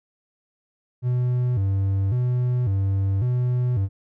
triangle tone with vibrato, 110 Hz, A2, in tune, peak -17 dBFS, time 1.02-3.89 s, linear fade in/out 50 ms, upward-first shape square, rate 0.91 Hz, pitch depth 210 cents each way, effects none

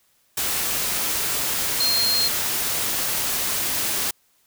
sine tone in noise, 4208 Hz, C8, 9 cents sharp, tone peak -19 dBFS, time 1.8-2.28 s, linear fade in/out 5 ms, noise white, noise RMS -24 dBFS, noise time 0.37-4.11 s, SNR +2 dB, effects white hiss -63 dBFS RMS until 4.46 s

